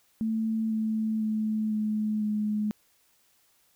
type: tone with pitch steps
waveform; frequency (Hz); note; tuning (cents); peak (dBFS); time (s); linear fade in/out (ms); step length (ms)
sine; 221.8 / 219.1 / 216.5 / 213.9 / 211.3; A3 / A3 / A3 / A3 / G#3; +14 / -7 / -28 / -49 / +30; -25; 0.21-2.71; 0; 500
effects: white hiss -66 dBFS RMS until 3.75 s